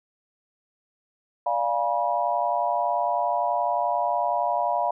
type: chord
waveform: sine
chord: D diminished seventh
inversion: none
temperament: equal with one note detuned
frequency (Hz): 587.3 / 698.5 / 830.6 / 969.1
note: D5 / F5 / Ab5 / Cb6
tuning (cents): 0 / 0 / 0 / -33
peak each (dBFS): -29 / -25 / -30 / -26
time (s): 1.46-4.91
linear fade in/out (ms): 5
effects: none